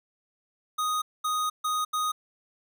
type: tone bursts at uneven times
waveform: square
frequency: 1244.5 Hz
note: D#6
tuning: in tune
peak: -26 dBFS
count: 4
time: 0.78-1.02 / 1.24-1.5 / 1.64-1.85 / 1.93-2.12 s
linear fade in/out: 10 ms
effects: none